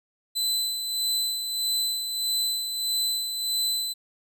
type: tone with tremolo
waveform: sawtooth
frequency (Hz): 4023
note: B7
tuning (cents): +31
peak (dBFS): -20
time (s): 0.35-3.94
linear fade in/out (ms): 20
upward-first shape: sine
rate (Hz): 1.6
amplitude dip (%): 50
effects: none